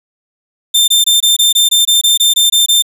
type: tone bursts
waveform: sawtooth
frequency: 3586 Hz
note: A7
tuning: 32 cents sharp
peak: -4 dBFS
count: 13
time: 0.74-2.824 s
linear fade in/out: 10 ms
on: 140 ms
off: 22 ms
effects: none